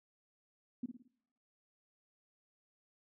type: tone with echo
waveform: sine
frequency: 245.6 Hz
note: B3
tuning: 9 cents flat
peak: -35 dBFS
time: 0.83-0.86 s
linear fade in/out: 5 ms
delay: 55 ms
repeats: 4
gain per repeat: -7 dB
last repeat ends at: 1.08 s
effects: noise-tail reverb RT60 0.9 s tail -25 dB re dry